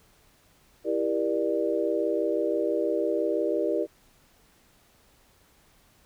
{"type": "chord", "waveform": "sine", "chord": "E half-diminished seventh", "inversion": "none", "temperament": "just", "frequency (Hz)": [329.6, 395.6, 474.7, 593.3], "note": ["E4", "G4", "Bb4", "D5"], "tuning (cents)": [0, 16, 31, 18], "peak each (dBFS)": -29, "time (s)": [0.84, 3.87], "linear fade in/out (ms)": 50, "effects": ["pink hiss -61 dBFS RMS until 6.05 s"]}